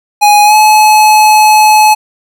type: tone with pitch glide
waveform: square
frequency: 830.6 to 855.9 Hz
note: G#5 to A5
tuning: 0 to -48 cents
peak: -3 dBFS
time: 0.21-1.95 s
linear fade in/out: 20 ms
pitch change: +52 cents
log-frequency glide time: 0.44-0.55 s
effects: none